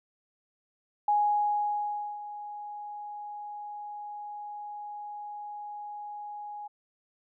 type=tone with ADSR envelope; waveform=sine; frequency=830.6 Hz; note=G#5; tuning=in tune; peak=-21 dBFS; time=1.08-6.68 s; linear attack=4 ms; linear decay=1100 ms; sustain=-16 dB; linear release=13 ms; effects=none